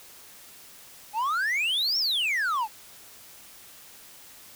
triangle exponential two-way sweep, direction up then down, 817 to 5588 to 817 Hz, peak -22 dBFS, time 1.13-2.68 s, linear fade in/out 50 ms, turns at 1.98 s, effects white hiss -49 dBFS RMS until 4.55 s

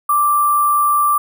sine tone with sample-and-hold, 1174.7 Hz, D6, in tune, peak -11 dBFS, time 0.09-1.18 s, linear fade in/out 5 ms, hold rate 11025 Hz, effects none

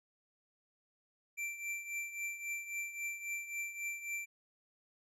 square tone with tremolo, 2349 Hz, D7, in tune, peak -36 dBFS, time 1.37-4.26 s, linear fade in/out 20 ms, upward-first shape triangle, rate 3.7 Hz, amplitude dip 75%, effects low-pass 12000 Hz 12 dB/octave

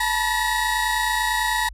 30% pulse tone cluster, 875 / 966 / 1903 Hz, A5 / B5 / A#6, -10 / -39 / +35 cents, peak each -22 dBFS, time 0-1.69 s, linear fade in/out 5 ms, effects added 50 Hz sine -37 dBFS peak until 1.73 s + resampled to 32000 Hz

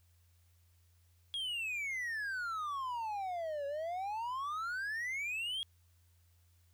triangle exponential two-way sweep, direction down then up, 3322 to 554.4 to 3314 Hz, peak -34 dBFS, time 1.34-5.63 s, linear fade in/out 0 ms, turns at 3.66 s, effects added 86 Hz sine -65 dBFS peak until 6.73 s + white hiss -75 dBFS RMS until 6.73 s

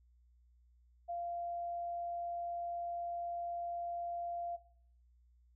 sine tone, 692 Hz, F5, 16 cents flat, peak -37 dBFS, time 1.08-4.57 s, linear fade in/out 20 ms, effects noise-tail reverb RT60 0.6 s tail -17 dB re dry + added 60 Hz sine -64 dBFS peak until 5.55 s

